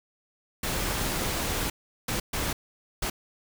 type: noise bursts at uneven times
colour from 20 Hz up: pink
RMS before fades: -29 dBFS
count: 4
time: 0.63-1.7 / 2.08-2.2 / 2.33-2.53 / 3.02-3.1 s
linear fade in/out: 5 ms
effects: none